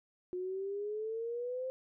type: exponential sweep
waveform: sine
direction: up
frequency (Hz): 358.8 to 523.3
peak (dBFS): -35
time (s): 0.33-1.7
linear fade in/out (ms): 0
effects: none